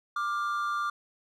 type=tone pair together; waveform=triangle; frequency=1183 / 1405.9 Hz; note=D6 / F6; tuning=+12 / +11 cents; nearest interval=minor third; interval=299 cents; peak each=-27 / -32 dBFS; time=0.16-0.9 s; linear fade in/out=5 ms; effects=none